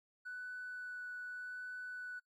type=tone with vibrato; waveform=triangle; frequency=1487 Hz; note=F#6; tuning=8 cents sharp; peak=-39 dBFS; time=0.25-2.2 s; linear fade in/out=20 ms; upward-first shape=sine; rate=0.84 Hz; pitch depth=8 cents each way; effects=noise-tail reverb RT60 0.1 s tail -24 dB re dry + tanh soft clip ceiling -40 dBFS